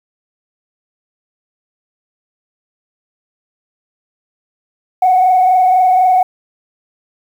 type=tone with frequency modulation; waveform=sine; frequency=740 Hz; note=F#5; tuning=in tune; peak=-6 dBFS; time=5.02-6.23 s; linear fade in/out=5 ms; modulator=24 Hz; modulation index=0.77; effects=tanh soft clip ceiling -3 dBFS + 7-bit